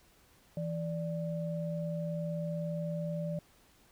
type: tone pair together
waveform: sine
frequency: 164.81 / 587.3 Hz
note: E3 / D5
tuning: 0 / 0 cents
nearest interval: octave + minor seventh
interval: 2200 cents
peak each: -34 / -38 dBFS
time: 0.57-3.39 s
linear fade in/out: 2 ms
effects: pink hiss -64 dBFS RMS until 3.91 s